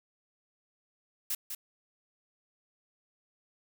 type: noise with echo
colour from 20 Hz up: blue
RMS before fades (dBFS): -32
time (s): 1.3-1.35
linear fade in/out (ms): 5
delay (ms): 200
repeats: 1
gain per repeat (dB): -6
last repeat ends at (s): 1.55
effects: none